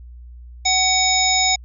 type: harmonic tone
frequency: 750 Hz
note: F#5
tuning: 23 cents sharp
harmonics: 1 / 3 / 5 / 7 / 9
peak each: -21 / -21 / -21 / -21 / -21 dBFS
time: 0.65-1.56 s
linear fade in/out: 10 ms
effects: added 60 Hz sine -36 dBFS peak until 1.64 s